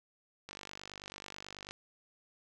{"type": "click train", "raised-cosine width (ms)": 0.2, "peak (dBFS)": -27, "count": 61, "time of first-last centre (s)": [0.49, 1.71], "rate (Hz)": 49.2, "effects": []}